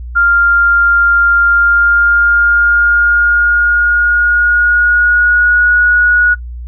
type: tone with pitch glide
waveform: sine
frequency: 1396.9 to 1456.2 Hz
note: F6 to F#6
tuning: 0 to -28 cents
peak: -6 dBFS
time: 0.15-6.35 s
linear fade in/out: 20 ms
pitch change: +72 cents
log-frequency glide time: 1.42-5.74 s
effects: noise-tail reverb RT60 0.1 s tail -20 dB re dry + added 60 Hz sine -22 dBFS peak until 6.67 s